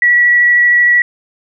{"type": "tone with vibrato", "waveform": "sine", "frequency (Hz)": 1937, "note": "B6", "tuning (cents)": -34, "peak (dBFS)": -6, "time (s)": [0.02, 1.02], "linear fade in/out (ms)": 2, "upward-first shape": "triangle", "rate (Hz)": 13, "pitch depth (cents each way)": 10, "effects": []}